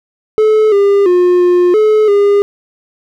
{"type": "tone with pitch steps", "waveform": "triangle", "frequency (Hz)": [432.2, 401, 357.5, 355.6, 429.4, 405.5], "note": ["A4", "G4", "F4", "F4", "A4", "G#4"], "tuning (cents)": [-31, 39, 41, 31, -42, -41], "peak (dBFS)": -4, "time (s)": [0.38, 2.42], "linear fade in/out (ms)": 0, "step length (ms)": 340, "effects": []}